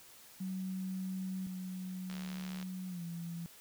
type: tone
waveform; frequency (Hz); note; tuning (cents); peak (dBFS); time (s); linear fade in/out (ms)
sine; 187.8; F#3; +26; -36; 0.4-1.47; 10
type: tone with pitch glide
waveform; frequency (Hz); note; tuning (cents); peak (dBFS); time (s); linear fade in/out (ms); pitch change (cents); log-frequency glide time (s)
sine; 185 to 169.65; F#3 to F3; 0 to -50; -39; 1.47-3.46; 0; -150; 2.88-3.03
type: click train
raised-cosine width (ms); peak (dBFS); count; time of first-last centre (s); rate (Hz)
0.2; -30; 40; 2.1-2.627; 74
effects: white hiss -57 dBFS RMS until 3.6 s